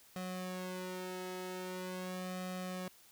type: tone with flanger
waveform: sawtooth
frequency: 183.6 Hz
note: F#3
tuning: 13 cents flat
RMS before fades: -42 dBFS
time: 0.16-2.88 s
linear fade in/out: 0 ms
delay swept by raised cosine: 1.6 to 2.33 ms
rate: 0.43 Hz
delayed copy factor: +0.9
effects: white hiss -62 dBFS RMS until 3.11 s